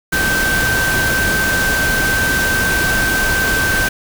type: tone in noise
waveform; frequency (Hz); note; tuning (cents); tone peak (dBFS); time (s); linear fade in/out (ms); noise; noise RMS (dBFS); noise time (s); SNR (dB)
sine; 1554; G6; -16; -15; 0.12-3.89; 10; pink; -19; 0.12-3.89; +1
effects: none